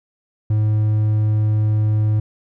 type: tone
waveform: triangle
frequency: 107.1 Hz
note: A2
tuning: 46 cents flat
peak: -12 dBFS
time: 0.5-2.2 s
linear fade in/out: 5 ms
effects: none